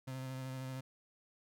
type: tone with vibrato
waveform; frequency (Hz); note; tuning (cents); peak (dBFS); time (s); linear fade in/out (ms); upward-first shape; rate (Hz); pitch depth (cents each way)
35% pulse; 130.81; C3; 0; -39; 0.07-0.81; 10; square; 13; 15
effects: none